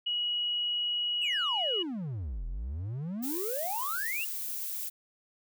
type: tone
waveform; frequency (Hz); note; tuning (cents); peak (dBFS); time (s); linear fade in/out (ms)
sine; 2910; F#7; -29; -28; 0.06-1.83; 10
type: exponential two-way sweep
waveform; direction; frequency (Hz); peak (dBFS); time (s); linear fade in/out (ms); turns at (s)
triangle; down then up; 2888 to 38.84 to 2888; -31; 1.21-4.25; 10; 2.46
type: noise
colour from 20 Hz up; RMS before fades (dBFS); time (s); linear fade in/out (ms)
violet; -36; 3.22-4.9; 20
effects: none